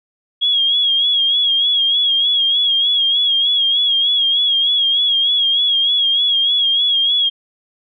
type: tone with vibrato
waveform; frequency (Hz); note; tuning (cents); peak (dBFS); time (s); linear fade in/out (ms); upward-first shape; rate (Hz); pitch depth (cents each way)
sine; 3300; G#7; -12; -12; 0.41-7.3; 20; sine; 3.3; 55
effects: none